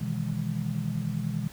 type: chord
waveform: sine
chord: E major seventh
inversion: second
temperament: just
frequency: 123.61 / 154.51 / 164.81 / 206 Hz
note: B2 / D#3 / E3 / G#3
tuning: +2 / -12 / 0 / -14 cents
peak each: -33 dBFS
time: 0.01-1.48 s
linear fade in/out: 5 ms
effects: pink hiss -49 dBFS RMS until 1.52 s